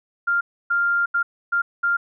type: tone bursts at uneven times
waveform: sine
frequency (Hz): 1396.9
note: F6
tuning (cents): 0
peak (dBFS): -17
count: 5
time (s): 0.27-0.41 / 0.7-1.06 / 1.14-1.23 / 1.52-1.62 / 1.83-1.97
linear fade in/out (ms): 10
effects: none